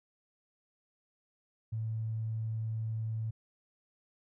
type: tone with tanh clipping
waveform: triangle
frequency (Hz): 111.1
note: A2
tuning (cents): +17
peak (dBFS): -32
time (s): 1.72-3.31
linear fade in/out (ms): 10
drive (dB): 3
effects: none